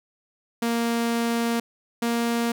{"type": "tone pair in turn", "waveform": "sawtooth", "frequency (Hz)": [233.1, 234.2], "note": ["A#3", "A#3"], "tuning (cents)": [0, 8], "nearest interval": "unison", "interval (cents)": 8, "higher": "second", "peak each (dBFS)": -18, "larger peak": "neither", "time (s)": [[0.62, 1.6], [2.02, 2.52]], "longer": "first", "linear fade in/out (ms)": 5, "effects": []}